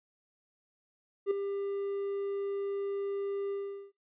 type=tone with ADSR envelope; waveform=triangle; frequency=398.3 Hz; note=G4; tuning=28 cents sharp; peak=-21 dBFS; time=1.26-3.92 s; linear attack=50 ms; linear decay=4 ms; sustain=-9 dB; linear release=410 ms; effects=noise-tail reverb RT60 0.2 s tail -24 dB re dry + resampled to 8000 Hz